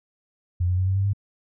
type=tone with pitch steps; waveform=sine; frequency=88.5 / 90.73 / 93.01 / 95.35 / 97.74 / 100.2 Hz; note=F2 / F#2 / F#2 / G2 / G2 / G2; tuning=+23 / -33 / +10 / -47 / -5 / +38 cents; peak=-19 dBFS; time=0.6-1.134 s; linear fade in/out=10 ms; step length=89 ms; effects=none